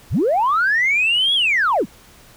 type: linear two-way sweep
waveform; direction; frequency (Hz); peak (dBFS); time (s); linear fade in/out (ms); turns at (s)
sine; up then down; 37.58 to 3388 to 119; -13; 0.1-1.86; 50; 1.34
effects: tanh soft clip ceiling -10 dBFS + pink hiss -47 dBFS RMS until 2.36 s